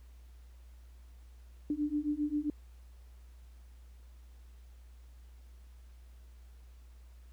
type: beating tone pair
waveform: sine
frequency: 292.3 / 299.8 Hz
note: D4 / D4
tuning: -8 / +36 cents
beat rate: 7.5 Hz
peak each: -34 / -33 dBFS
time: 1.7-2.5 s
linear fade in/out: 2 ms
effects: added 60 Hz sine -51 dBFS peak until 7.32 s + pink hiss -69 dBFS RMS until 7.32 s